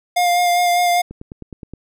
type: tone with vibrato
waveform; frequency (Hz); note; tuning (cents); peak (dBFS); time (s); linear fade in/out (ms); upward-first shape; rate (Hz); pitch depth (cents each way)
square; 706; F5; +19; -14; 0.16-1.02; 10; sine; 5; 17
type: click train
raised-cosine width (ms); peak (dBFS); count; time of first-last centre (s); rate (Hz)
3; -20; 7; 1.11-1.736; 9.58
effects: none